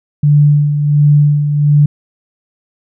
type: tone with tremolo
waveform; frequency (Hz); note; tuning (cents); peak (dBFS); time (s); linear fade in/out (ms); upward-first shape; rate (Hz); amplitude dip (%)
sine; 146.83; D3; 0; -4; 0.23-1.86; 5; sine; 1.4; 55
effects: none